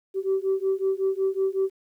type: beating tone pair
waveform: sine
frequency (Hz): 382.3 / 387.7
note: G4 / G4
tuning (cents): -43 / -19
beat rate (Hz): 5.4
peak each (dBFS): -24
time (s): 0.14-1.7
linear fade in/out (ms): 50
effects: tanh soft clip ceiling -16 dBFS + 10-bit